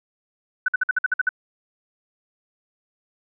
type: tone bursts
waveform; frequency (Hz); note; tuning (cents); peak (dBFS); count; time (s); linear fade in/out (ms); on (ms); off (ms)
sine; 1500; F#6; +23; -16; 9; 0.66-1.291; 5; 23; 53
effects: none